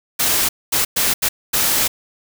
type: noise bursts at uneven times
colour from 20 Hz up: white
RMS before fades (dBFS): -17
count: 5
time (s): 0.19-0.49 / 0.72-0.85 / 0.96-1.14 / 1.22-1.29 / 1.53-1.88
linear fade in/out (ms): 10
effects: none